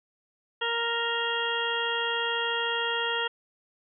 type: harmonic tone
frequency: 466.2 Hz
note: A#4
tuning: in tune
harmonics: 1 / 2 / 3 / 4 / 6 / 7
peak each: -33 / -33 / -33 / -33 / -33 / -33 dBFS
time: 0.61-3.28 s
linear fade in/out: 10 ms
effects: none